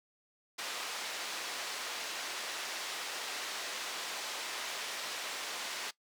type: band-pass noise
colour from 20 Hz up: white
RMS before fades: -40 dBFS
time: 0.58-5.91 s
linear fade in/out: 10 ms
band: 430 to 4900 Hz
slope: 12 dB/octave
effects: noise-tail reverb RT60 0.1 s tail -19 dB re dry